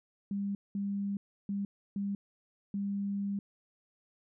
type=tone bursts at uneven times; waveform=sine; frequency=200 Hz; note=G3; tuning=35 cents sharp; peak=-31 dBFS; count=5; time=0.31-0.55 / 0.75-1.17 / 1.49-1.65 / 1.96-2.15 / 2.74-3.39 s; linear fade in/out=2 ms; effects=none